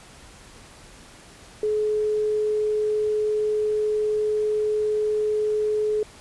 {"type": "tone", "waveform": "sine", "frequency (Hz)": 425.6, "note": "G#4", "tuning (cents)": 42, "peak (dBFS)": -20, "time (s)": [1.63, 6.03], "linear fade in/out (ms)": 2, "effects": ["pink hiss -47 dBFS RMS until 6.2 s", "resampled to 24000 Hz"]}